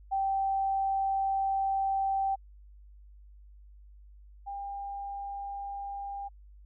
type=tone pair in turn; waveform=sine; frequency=779 / 799.5 Hz; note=G5 / G5; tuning=-11 / +34 cents; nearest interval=unison; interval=45 cents; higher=second; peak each=-26 / -35 dBFS; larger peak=first; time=0.11-2.36 / 4.46-6.29 s; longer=first; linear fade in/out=20 ms; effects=added 50 Hz sine -50 dBFS peak until 6.65 s